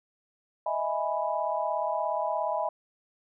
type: chord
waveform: sine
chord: E major seventh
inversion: third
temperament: equal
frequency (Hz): 622.3 / 659.3 / 830.6 / 987.8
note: D#5 / E5 / G#5 / B5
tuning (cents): 0 / 0 / 0 / 0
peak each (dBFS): -32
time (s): 0.66-2.69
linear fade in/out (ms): 5
effects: none